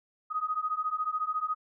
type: beating tone pair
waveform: sine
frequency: 1244.5 / 1258.5 Hz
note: D#6 / D#6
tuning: 0 / +19 cents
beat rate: 14 Hz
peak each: -32 / -31 dBFS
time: 0.3-1.55 s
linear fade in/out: 20 ms
effects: none